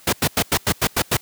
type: noise bursts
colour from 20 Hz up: pink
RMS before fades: -17 dBFS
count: 8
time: 0.07-1.17 s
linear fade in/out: 5 ms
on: 57 ms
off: 92 ms
effects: white hiss -48 dBFS RMS until 1.21 s + high-pass 80 Hz 12 dB/octave